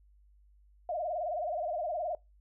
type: tone with vibrato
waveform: sine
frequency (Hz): 659.3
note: E5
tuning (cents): 0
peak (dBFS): -31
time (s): 0.89-2.15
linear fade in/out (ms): 2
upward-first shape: sine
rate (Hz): 19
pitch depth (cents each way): 160
effects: noise-tail reverb RT60 0.2 s tail -21 dB re dry + added 50 Hz sine -59 dBFS peak until 2.4 s